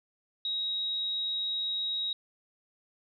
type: tone with amplitude modulation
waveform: sine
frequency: 3803 Hz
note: A#7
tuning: 34 cents sharp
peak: -28 dBFS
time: 0.45-2.13 s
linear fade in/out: 2 ms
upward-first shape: sine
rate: 197 Hz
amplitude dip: 25%
effects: none